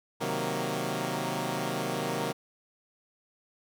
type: chord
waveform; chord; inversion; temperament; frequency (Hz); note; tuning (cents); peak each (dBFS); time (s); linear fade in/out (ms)
10% pulse; C half-diminished seventh; none; equal; 130.81 / 155.56 / 185 / 233.1; C3 / Eb3 / Gb3 / Bb3; 0 / 0 / 0 / 0; -27; 0.2-2.33; 20
effects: none